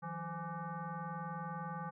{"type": "tone with frequency modulation", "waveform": "sine", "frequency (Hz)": 497, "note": "B4", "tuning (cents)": 11, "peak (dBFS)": -39, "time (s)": [0.02, 1.91], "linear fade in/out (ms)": 20, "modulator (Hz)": 338, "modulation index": 2.5, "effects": []}